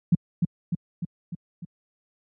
sine tone with echo, 171 Hz, F3, 36 cents flat, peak -13 dBFS, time 0.12-0.15 s, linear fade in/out 5 ms, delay 300 ms, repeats 5, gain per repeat -4 dB, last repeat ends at 1.65 s, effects high-pass 80 Hz 12 dB/octave

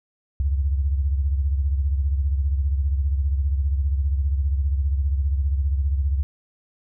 sine beating tone pair, 68.8 / 83.8 Hz, C#2 / E2, -12 / +29 cents, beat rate 15 Hz, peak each -19 / -28 dBFS, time 0.4-6.23 s, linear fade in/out 0 ms, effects none

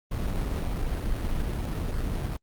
brown noise with sample-and-hold, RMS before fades -28 dBFS, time 0.11-2.37 s, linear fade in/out 10 ms, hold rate 3150 Hz, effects Opus 32 kbps

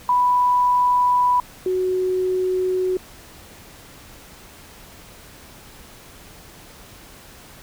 sine tone pair in turn, 987.8 / 370 Hz, B5 / F#4, 0 / 0 cents, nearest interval octave + perfect fourth, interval 1700 cents, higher first, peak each -14 / -18 dBFS, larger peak first, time 0.09-1.4 / 1.66-2.97 s, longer neither, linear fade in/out 2 ms, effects pink hiss -44 dBFS RMS until 7.62 s

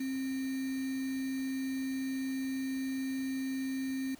sine tone with sample-and-hold, 265.1 Hz, C4, 23 cents sharp, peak -32 dBFS, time 0-4.15 s, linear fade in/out 5 ms, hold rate 2100 Hz, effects pink hiss -57 dBFS RMS until 4.19 s + high-pass 60 Hz 12 dB/octave

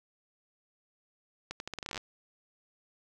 accelerating click train, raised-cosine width 0.2 ms, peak -20 dBFS, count 14, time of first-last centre 1.51-1.977 s, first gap 91 ms, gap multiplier 0.82, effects none

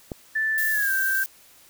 click, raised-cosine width 2 ms, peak -17 dBFS, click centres 0.118 s
sine tone with pitch glide, 1760 to 1568 Hz, A6 to G6, 0 to 0 cents, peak -21 dBFS, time 0.35-1.24 s, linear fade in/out 10 ms, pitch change -200 cents, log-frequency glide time 0.71-0.92 s
violet noise, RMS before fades -30 dBFS, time 0.58-1.26 s, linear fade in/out 0 ms
effects white hiss -53 dBFS RMS until 1.69 s

